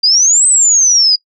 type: exponential two-way sweep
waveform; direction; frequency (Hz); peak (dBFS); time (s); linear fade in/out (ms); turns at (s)
sine; up then down; 4730 to 8250 to 4847; -6; 0.03-1.16; 10; 0.47
effects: noise-tail reverb RT60 0.1 s tail -23 dB re dry